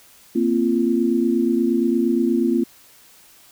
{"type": "chord", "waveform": "sine", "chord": "Bb suspended second", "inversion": "none", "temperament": "equal with one note detuned", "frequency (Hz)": [233.1, 261.6, 342.6], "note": ["Bb3", "C4", "F4"], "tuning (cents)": [0, 0, -33], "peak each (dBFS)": [-20, -21, -20], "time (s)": [0.35, 2.64], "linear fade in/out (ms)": 10, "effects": ["white hiss -50 dBFS RMS until 3.51 s"]}